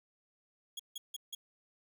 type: tone bursts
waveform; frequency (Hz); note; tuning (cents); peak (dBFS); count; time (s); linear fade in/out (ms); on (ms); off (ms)
sawtooth; 3324; G#7; +1; -36; 4; 0.77-1.35; 5; 25; 160
effects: none